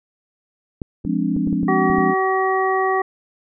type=clicks; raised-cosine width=3 ms; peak=-14 dBFS; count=8; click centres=0.818 / 1.05 / 1.365 / 1.474 / 1.528 / 1.631 / 1.9 / 1.984 s
type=chord; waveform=sine; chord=D half-diminished seventh; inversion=first; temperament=equal; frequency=174.61 / 207.7 / 261.6 / 293.7 Hz; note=F3 / Ab3 / C4 / D4; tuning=0 / 0 / 0 / 0 cents; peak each=-23 dBFS; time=1.04-2.15 s; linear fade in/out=50 ms
type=harmonic tone; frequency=380 Hz; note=F#4; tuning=46 cents sharp; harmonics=1 / 2 / 3 / 5; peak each=-20 / -21 / -22 / -25 dBFS; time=1.68-3.02 s; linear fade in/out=5 ms
effects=none